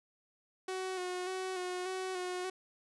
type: tone with vibrato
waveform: sawtooth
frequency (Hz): 368.6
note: F#4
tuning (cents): -7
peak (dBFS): -32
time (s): 0.68-2.5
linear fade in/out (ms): 5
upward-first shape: square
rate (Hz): 1.7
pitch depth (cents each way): 28
effects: resampled to 24000 Hz